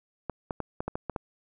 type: clicks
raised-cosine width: 1 ms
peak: -17 dBFS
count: 8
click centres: 0.297 / 0.508 / 0.603 / 0.805 / 0.88 / 0.955 / 1.097 / 1.162 s
effects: none